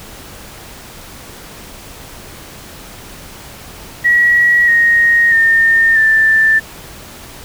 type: tone with pitch steps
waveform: sine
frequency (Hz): 1919 / 1868.7 / 1819.7 / 1772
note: A#6 / A#6 / A#6 / A6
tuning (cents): +50 / +4 / -42 / +12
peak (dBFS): -7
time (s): 4.04-6.6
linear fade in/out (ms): 20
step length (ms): 640
effects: pink hiss -34 dBFS RMS until 7.44 s